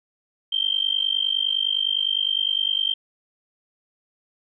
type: tone with amplitude modulation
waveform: sine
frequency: 3148 Hz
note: G7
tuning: 7 cents sharp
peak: -16 dBFS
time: 0.52-2.94 s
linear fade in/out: 10 ms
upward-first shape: sine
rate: 49.8 Hz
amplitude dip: 95%
effects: none